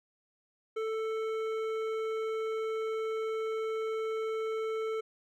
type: tone with hard clipping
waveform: sine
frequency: 441.5 Hz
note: A4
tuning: 6 cents sharp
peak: -33 dBFS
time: 0.76-5.01 s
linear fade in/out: 10 ms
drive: 11 dB
effects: none